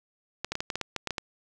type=clicks; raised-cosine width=0.2 ms; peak=-13 dBFS; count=11; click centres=0.446 / 0.52 / 0.554 / 0.605 / 0.702 / 0.756 / 0.813 / 0.963 / 1.073 / 1.107 / 1.182 s; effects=none